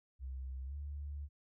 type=tone with pitch glide; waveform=sine; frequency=65.41 to 72.16 Hz; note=C2 to D2; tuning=0 to -30 cents; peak=-40 dBFS; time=0.19-1.29 s; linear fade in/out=50 ms; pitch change=+170 cents; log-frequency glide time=0.65-0.75 s; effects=none